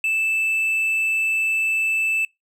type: tone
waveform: triangle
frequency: 2637 Hz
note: E7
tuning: in tune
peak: -17 dBFS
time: 0.04-2.25 s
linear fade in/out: 2 ms
effects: noise-tail reverb RT60 0.2 s tail -26 dB re dry